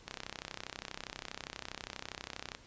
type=click train; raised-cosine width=0.2 ms; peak=-22 dBFS; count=81; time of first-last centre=0.08-2.549 s; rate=32.4 Hz; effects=pink hiss -58 dBFS RMS until 2.66 s + resampled to 16000 Hz